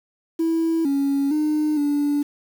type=tone with pitch steps; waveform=sine; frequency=327.7 / 278.5 / 304 / 289.8 Hz; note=E4 / C#4 / D#4 / D4; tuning=-10 / +8 / -40 / -23 cents; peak=-16 dBFS; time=0.39-2.23 s; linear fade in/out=10 ms; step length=460 ms; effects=tanh soft clip ceiling -16 dBFS + 7-bit

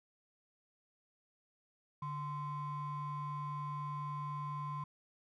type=ring-modulated tone; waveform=triangle; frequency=591 Hz; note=D5; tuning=11 cents sharp; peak=-32 dBFS; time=2.02-4.84 s; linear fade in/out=5 ms; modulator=445 Hz; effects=tanh soft clip ceiling -31 dBFS

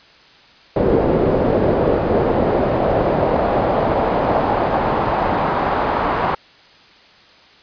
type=noise with band-pass filter sweep; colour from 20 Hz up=brown; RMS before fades=-17 dBFS; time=0.76-6.35 s; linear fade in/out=5 ms; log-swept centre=440 to 1000 Hz; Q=1.7; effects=white hiss -47 dBFS RMS until 7.62 s + resampled to 11025 Hz

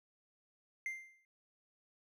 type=tone with exponential decay; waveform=triangle; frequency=2093 Hz; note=C7; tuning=in tune; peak=-33 dBFS; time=0.86-1.25 s; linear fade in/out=1 ms; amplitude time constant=84 ms; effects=none

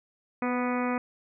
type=harmonic tone with a mistuned harmonic; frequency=246.9 Hz; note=B3; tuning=in tune; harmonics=1 / 2 / 3 / 4 / 5 / 6 / 7 / 8 / 9 / 10; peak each=-28 / -33 / -36 / -36 / -36 / -41 / -45 / -41 / -42 / -43 dBFS; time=0.42-0.98 s; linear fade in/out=2 ms; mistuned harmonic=2; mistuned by=+18 cents; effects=none

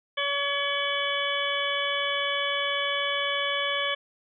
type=harmonic tone with a mistuned harmonic; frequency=566 Hz; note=C#5; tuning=36 cents sharp; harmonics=1 / 2 / 3 / 4 / 5 / 6; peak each=-32 / -32 / -32 / -32 / -32 / -32 dBFS; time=0.17-3.95 s; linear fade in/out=10 ms; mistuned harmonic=5; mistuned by=+120 cents; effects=none

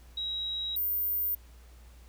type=tone pair in turn; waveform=sine; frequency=3842 / 14505 Hz; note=B7 / A#9; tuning=-48 / -49 cents; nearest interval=octave + major seventh; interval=2299 cents; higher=second; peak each=-31 / -27 dBFS; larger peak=second; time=0.17-0.76 / 0.76-1.35 s; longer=neither; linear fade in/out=5 ms; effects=added 60 Hz sine -50 dBFS peak until 2.08 s + pink hiss -61 dBFS RMS until 2.08 s

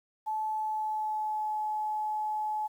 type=tone with pitch glide; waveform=sine; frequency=866 to 855.1 Hz; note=A5 to A5; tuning=-28 to -50 cents; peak=-29 dBFS; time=0.26-2.68 s; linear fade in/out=20 ms; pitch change=-22 cents; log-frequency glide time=0.46-1.56 s; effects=10-bit

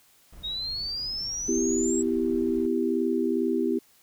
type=noise; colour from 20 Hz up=brown; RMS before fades=-45 dBFS; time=0.32-2.67 s; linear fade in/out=10 ms
type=exponential sweep; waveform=sine; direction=up; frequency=3729 to 7790 Hz; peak=-29 dBFS; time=0.43-2.03 s; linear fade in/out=20 ms
type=chord; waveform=sine; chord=E minor; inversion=second; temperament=equal with one note detuned; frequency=250.2 / 329.6 / 392 Hz; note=B3 / E4 / G4; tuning=+23 / 0 / 0 cents; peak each=-27 dBFS; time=1.48-3.79 s; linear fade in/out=10 ms
effects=white hiss -60 dBFS RMS until 4.02 s

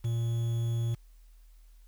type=tone with quantisation; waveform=triangle; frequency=116.54 Hz; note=A#2; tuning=in tune; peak=-25 dBFS; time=0.04-0.95 s; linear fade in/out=10 ms; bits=8; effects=added 40 Hz sine -52 dBFS peak until 1.87 s + white hiss -70 dBFS RMS until 1.87 s

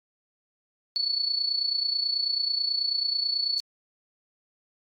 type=tone with amplitude modulation; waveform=sine; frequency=4435 Hz; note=C#8; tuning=in tune; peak=-21 dBFS; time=0.96-3.6 s; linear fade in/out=0 ms; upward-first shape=sine; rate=29.2 Hz; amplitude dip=70%; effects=AAC 48 kbps

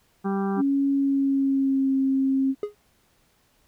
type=harmonic tone; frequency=196 Hz; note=G3; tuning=in tune; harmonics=1 / 2 / 4 / 5 / 6 / 7 / 8; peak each=-24 / -29 / -33 / -41 / -37 / -43 / -44 dBFS; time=0.24-0.62 s; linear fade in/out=20 ms
type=tone with pitch glide; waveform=sine; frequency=277.2 to 268.1 Hz; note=C#4 to C4; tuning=0 to +42 cents; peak=-19 dBFS; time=0.56-2.55 s; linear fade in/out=50 ms; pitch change=-58 cents; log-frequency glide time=0.92-1.95 s
type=tone with exponential decay; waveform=triangle; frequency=415.3 Hz; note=G#4; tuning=in tune; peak=-19 dBFS; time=2.63-2.75 s; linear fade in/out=2 ms; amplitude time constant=26 ms
effects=pink hiss -64 dBFS RMS until 3.67 s

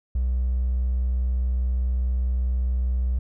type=tone with hard clipping; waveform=triangle; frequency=62.4 Hz; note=B1; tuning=19 cents sharp; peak=-20 dBFS; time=0.15-3.19 s; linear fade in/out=5 ms; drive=2 dB; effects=none

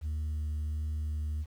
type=tone with vibrato; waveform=sine; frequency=76.4 Hz; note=D#2; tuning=31 cents flat; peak=-28 dBFS; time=0.01-1.46 s; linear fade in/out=50 ms; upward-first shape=sine; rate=1.4 Hz; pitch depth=10 cents each way; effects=tanh soft clip ceiling -30 dBFS + 10-bit

